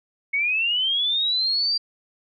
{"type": "linear sweep", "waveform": "sine", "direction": "up", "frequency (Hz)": [2189, 4747], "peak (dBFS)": -19, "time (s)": [0.33, 1.78], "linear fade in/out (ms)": 10, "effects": ["MP3 96 kbps"]}